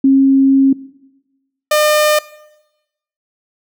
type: tone pair in turn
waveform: sine / sawtooth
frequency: 270.3 / 604.7 Hz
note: C#4 / D#5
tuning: -44 / -50 cents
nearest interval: octave + major second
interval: 1394 cents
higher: second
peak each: -6 dBFS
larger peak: neither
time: 0.04-0.73 / 1.71-2.19 s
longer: first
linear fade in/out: 5 ms
effects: noise-tail reverb RT60 1.0 s tail -20 dB re dry